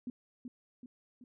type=tone with echo; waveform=sine; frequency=246.9 Hz; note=B3; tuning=in tune; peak=-36 dBFS; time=0.07-0.1 s; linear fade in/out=2 ms; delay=380 ms; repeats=3; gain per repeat=-5 dB; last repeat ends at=1.24 s; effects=none